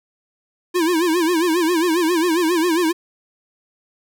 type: tone with vibrato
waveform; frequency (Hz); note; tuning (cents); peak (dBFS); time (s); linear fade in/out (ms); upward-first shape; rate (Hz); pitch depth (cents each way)
square; 337.3; E4; +40; -16; 0.74-2.93; 20; sine; 7.4; 130
effects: none